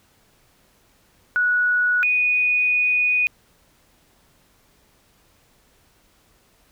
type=tone pair in turn; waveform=sine; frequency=1467 / 2476 Hz; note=F#6 / D#7; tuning=-15 / -9 cents; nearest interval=major sixth; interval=906 cents; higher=second; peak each=-16 dBFS; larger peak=neither; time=1.36-2.03 / 2.03-3.27 s; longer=second; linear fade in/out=0 ms; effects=pink hiss -59 dBFS RMS until 6.71 s